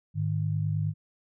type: tone pair together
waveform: sine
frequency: 103.83 / 153.14 Hz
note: G#2 / D#3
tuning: 0 / -27 cents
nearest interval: perfect fifth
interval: 673 cents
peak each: -28 dBFS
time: 0.14-0.94 s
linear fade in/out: 50 ms
effects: none